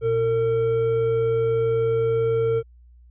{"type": "tone pair together", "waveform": "triangle", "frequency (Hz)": [118, 454.6], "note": ["A#2", "A#4"], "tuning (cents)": [22, -43], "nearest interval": "octave + major seventh", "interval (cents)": 2335, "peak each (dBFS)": [-25, -17], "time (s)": [0.01, 2.63], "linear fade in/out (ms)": 50, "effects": ["added 60 Hz sine -47 dBFS peak until 3.1 s", "resampled to 8000 Hz"]}